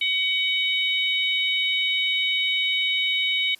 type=harmonic tone; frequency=752 Hz; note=F#5; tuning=28 cents sharp; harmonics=3 / 4 / 5; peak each=-24 / -25 / -26 dBFS; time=0.01-3.55 s; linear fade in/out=5 ms; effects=white hiss -54 dBFS RMS until 3.59 s + resampled to 32000 Hz